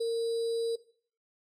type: tone with sample-and-hold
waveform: sine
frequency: 460.3 Hz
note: A#4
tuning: 22 cents flat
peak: -27 dBFS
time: 0-0.76 s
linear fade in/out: 10 ms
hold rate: 4410 Hz
effects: noise-tail reverb RT60 0.5 s tail -17 dB re dry + low-pass 8000 Hz 12 dB/octave